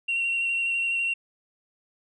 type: tone with vibrato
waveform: sine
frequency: 2742 Hz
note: F7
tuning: 32 cents flat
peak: -22 dBFS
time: 0.08-1.14 s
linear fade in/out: 10 ms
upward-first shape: square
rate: 12 Hz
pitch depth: 13 cents each way
effects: tanh soft clip ceiling -20 dBFS